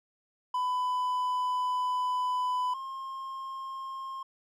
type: tone pair in turn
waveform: triangle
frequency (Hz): 1000 / 1067.3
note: B5 / C6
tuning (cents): +21 / +34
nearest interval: minor second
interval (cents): 113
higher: second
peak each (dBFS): -25 / -34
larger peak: first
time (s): 0.54-2.74 / 2.74-4.23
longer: first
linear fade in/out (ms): 5
effects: none